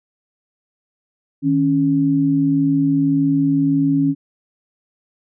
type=tone pair together; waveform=sine; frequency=155.69 / 277.4 Hz; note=D#3 / C#4; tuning=+1 / +1 cents; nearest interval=minor seventh; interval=1000 cents; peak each=-20 / -14 dBFS; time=1.42-4.15 s; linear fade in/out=50 ms; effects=none